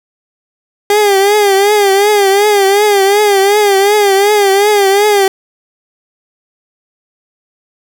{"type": "tone with vibrato", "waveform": "30% pulse", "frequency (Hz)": 404.1, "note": "G#4", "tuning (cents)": -47, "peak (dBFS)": -4, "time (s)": [0.9, 5.28], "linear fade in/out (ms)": 2, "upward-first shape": "triangle", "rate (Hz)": 2.7, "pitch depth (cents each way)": 94, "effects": []}